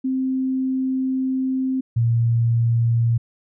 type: tone pair in turn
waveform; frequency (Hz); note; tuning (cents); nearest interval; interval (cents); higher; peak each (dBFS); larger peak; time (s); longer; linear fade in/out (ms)
sine; 261.6 / 116.53; C4 / A#2; 0 / 0; octave + major second; 1400; first; -19 / -15; second; 0.04-1.81 / 1.96-3.18; first; 10
effects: none